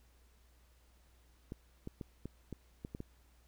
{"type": "clicks", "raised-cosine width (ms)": 3, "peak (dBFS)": -29, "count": 8, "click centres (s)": [1.521, 1.874, 2.012, 2.256, 2.527, 2.849, 2.949, 3.004], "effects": ["added 60 Hz sine -64 dBFS peak until 3.47 s", "pink hiss -71 dBFS RMS until 3.47 s"]}